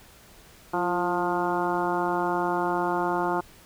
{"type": "harmonic tone with a mistuned harmonic", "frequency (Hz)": 177.1, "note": "F3", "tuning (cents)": 24, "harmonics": [1, 2, 3, 4, 5, 6, 7, 8], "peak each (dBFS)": [-35, -28, -36, -30, -29, -33, -35, -35], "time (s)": [0.73, 3.41], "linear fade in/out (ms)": 10, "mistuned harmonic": 2, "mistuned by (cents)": -34, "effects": ["pink hiss -52 dBFS RMS until 3.65 s"]}